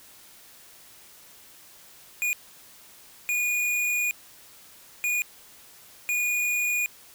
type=tone bursts at uneven times; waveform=square; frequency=2448 Hz; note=D#7; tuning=29 cents flat; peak=-24 dBFS; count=4; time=2.22-2.33 / 3.29-4.11 / 5.04-5.22 / 6.09-6.86 s; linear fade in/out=0 ms; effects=white hiss -51 dBFS RMS until 7.14 s